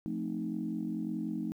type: chord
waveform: sine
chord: F dominant seventh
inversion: none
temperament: equal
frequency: 174.61 / 220 / 261.6 / 311.1 Hz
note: F3 / A3 / C4 / Eb4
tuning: 0 / 0 / 0 / 0 cents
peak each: -39 / -36 / -40 / -37 dBFS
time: 0.06-1.52 s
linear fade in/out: 0 ms
effects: tanh soft clip ceiling -23 dBFS + 11-bit